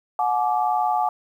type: tone cluster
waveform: sine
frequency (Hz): 731 / 852 / 1170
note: F#5 / G#5 / D6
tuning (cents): -21 / +44 / -7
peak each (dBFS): -22 / -22 / -27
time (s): 0.19-1.09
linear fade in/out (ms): 2
effects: 9-bit